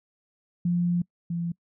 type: tone pair in turn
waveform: sine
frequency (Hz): 174.61 / 170.42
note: F3 / F3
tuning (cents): 0 / -42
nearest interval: unison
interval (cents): 42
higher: first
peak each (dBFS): -21 / -26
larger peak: first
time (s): 0.65-1.02 / 1.3-1.52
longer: first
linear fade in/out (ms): 5
effects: noise-tail reverb RT60 0.1 s tail -25 dB re dry